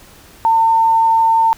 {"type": "tone", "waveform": "sine", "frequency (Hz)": 903, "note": "A5", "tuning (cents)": 45, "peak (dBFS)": -9, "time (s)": [0.45, 1.53], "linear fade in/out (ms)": 0, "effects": ["pink hiss -43 dBFS RMS until 1.57 s"]}